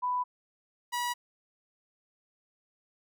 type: tone pair in turn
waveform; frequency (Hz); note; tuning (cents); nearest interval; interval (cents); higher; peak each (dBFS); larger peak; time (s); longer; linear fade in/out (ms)
sine / sawtooth; 993 / 969.2; B5 / B5; +9 / -33; unison; 42; first; -27 / -26; second; 0.02-0.24 / 0.92-1.14; neither; 20
effects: none